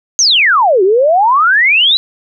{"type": "exponential two-way sweep", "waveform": "sine", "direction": "down then up", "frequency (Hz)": [6640, 360, 4050], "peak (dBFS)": -6, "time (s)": [0.19, 1.97], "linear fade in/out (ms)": 0, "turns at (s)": 0.83, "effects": []}